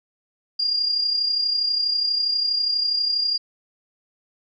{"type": "tone with amplitude modulation", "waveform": "sine", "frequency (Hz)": 4813, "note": "D8", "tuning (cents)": 42, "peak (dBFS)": -17, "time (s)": [0.59, 3.38], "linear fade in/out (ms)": 10, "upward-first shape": "sine", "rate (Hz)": 32.3, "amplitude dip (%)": 50, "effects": []}